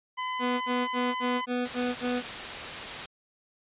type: tone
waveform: sawtooth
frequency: 1012 Hz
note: B5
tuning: 42 cents sharp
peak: -26 dBFS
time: 0.17-1.46 s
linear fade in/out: 20 ms
type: tone bursts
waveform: 25% pulse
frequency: 246.9 Hz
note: B3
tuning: in tune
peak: -23 dBFS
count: 7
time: 0.39-2.224 s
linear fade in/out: 50 ms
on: 220 ms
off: 49 ms
type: noise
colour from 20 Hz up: white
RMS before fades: -35 dBFS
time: 1.65-3.06 s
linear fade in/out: 5 ms
effects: resampled to 8000 Hz